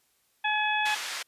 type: harmonic tone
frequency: 849 Hz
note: G#5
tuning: 38 cents sharp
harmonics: 1 / 2 / 3 / 4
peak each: -28 / -29 / -30 / -34 dBFS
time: 0.44-0.95 s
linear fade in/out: 10 ms
type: band-pass noise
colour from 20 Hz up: pink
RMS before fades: -35 dBFS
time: 0.85-1.23 s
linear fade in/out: 10 ms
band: 1400 to 6900 Hz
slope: 12 dB/octave
effects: white hiss -69 dBFS RMS until 1.27 s + resampled to 32000 Hz

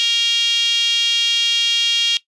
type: tone with high-pass filter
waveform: 5% pulse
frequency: 466.2 Hz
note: A#4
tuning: in tune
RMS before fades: -17 dBFS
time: 0-2.17 s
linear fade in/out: 0 ms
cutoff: 3100 Hz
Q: 7.2
effects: noise-tail reverb RT60 0.1 s tail -17 dB re dry + resampled to 24000 Hz

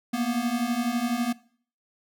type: beating tone pair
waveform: square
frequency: 231.8 / 243.8 Hz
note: A#3 / B3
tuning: -10 / -22 cents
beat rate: 12 Hz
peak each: -29 / -27 dBFS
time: 0.13-1.33 s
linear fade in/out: 10 ms
effects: noise-tail reverb RT60 0.5 s tail -20 dB re dry

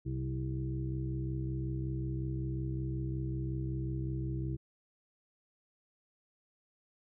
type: harmonic tone with a mistuned harmonic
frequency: 65.41 Hz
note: C2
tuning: in tune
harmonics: 1 / 2 / 3 / 5 / 6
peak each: -39 / -35 / -47 / -41 / -50 dBFS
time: 0.05-4.57 s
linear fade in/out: 20 ms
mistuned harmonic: 3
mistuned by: -20 cents
effects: none

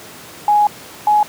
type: tone pair in turn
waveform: sine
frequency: 833 / 839.8 Hz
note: G#5 / G#5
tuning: +5 / +19 cents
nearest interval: unison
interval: 14 cents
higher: second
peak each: -9 dBFS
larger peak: neither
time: 0.48-0.67 / 1.07-1.23 s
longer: first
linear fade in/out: 2 ms
effects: pink hiss -36 dBFS RMS until 1.28 s + high-pass 150 Hz 12 dB/octave

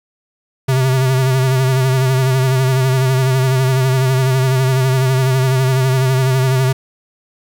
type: tone with vibrato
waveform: square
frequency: 130.81 Hz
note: C3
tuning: in tune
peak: -12 dBFS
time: 0.68-6.73 s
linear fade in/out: 10 ms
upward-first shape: sine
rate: 12 Hz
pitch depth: 44 cents each way
effects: 8-bit

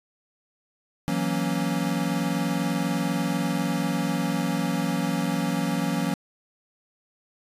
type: chord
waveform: square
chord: F# dominant seventh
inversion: third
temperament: equal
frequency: 164.81 / 185 / 233.1 / 277.2 Hz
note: E3 / F#3 / A#3 / C#4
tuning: 0 / 0 / 0 / 0 cents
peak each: -30 / -29 / -31 / -30 dBFS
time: 1.08-6.14 s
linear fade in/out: 0 ms
effects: resampled to 32000 Hz

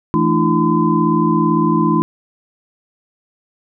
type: tone cluster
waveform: sine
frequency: 164.8 / 218.6 / 298.8 / 336.6 / 1019 Hz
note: E3 / A3 / D4 / E4 / C6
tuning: 0 / -11 / +30 / +36 / -46 cents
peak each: -18 dBFS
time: 0.14-2.02 s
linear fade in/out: 0 ms
effects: none

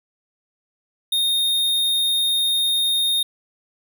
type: tone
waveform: square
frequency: 3689 Hz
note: A#7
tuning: 19 cents flat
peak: -18 dBFS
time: 1.12-3.23 s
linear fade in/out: 5 ms
effects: none

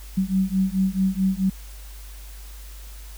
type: beating tone pair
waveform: sine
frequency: 188.2 / 192.8 Hz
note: F#3 / G3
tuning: +30 / -28 cents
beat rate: 4.6 Hz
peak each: -22 / -22 dBFS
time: 0.17-1.5 s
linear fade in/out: 10 ms
effects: added 50 Hz sine -37 dBFS peak until 3.17 s + white hiss -47 dBFS RMS until 3.17 s

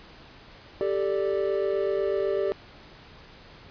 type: chord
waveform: triangle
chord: G suspended second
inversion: none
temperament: equal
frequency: 392 / 440 / 587.3 Hz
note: G4 / A4 / D5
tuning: 0 / 0 / 0 cents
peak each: -24 / -28 / -27 dBFS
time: 0.81-2.52 s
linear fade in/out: 0 ms
effects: pink hiss -49 dBFS RMS until 3.7 s + resampled to 11025 Hz

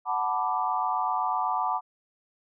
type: chord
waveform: sine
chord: B minor seventh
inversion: second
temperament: equal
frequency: 740 / 880 / 987.8 / 1174.7 Hz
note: F#5 / A5 / B5 / D6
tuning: 0 / 0 / 0 / 0 cents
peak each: -30 dBFS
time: 0.05-1.81 s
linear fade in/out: 50 ms
effects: none

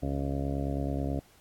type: harmonic tone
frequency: 69.3 Hz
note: C#2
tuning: in tune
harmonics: 1 / 2 / 3 / 4 / 5 / 6 / 7 / 8 / 9 / 10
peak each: -33 / -34 / -42 / -34 / -46 / -42 / -46 / -42 / -42 / -43 dBFS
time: 0.02-1.2 s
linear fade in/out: 10 ms
effects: pink hiss -61 dBFS RMS until 1.4 s + AAC 64 kbps

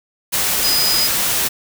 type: tone in noise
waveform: sine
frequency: 4978 Hz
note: D#8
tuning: in tune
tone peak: -16 dBFS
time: 0.63-1.08 s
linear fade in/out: 20 ms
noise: white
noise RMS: -18 dBFS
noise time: 0.32-1.49 s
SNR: -1 dB
effects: none

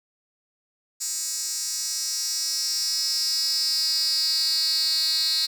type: tone with high-pass filter sweep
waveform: 10% pulse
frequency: 317.6 Hz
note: D#4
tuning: 36 cents sharp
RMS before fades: -25 dBFS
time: 1-5.47 s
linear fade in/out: 20 ms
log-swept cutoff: 6600 to 4200 Hz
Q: 6.2
effects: none

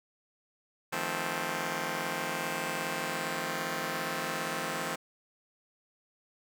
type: chord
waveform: 5% pulse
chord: F dominant seventh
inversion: third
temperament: just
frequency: 157.15 / 174.61 / 218.3 / 261.9 Hz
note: Eb3 / F3 / A3 / C4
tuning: +18 / 0 / -13 / +2 cents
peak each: -27 dBFS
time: 0.92-4.96 s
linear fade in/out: 10 ms
effects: none

